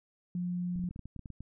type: tone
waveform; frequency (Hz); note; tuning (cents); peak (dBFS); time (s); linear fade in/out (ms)
sine; 177.6; F3; +29; -31; 0.35-0.89; 2
type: clicks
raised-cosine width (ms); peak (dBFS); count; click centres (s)
5; -31; 12; 0.759 / 0.793 / 0.84 / 0.91 / 0.961 / 0.993 / 1.056 / 1.163 / 1.193 / 1.258 / 1.303 / 1.406
effects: none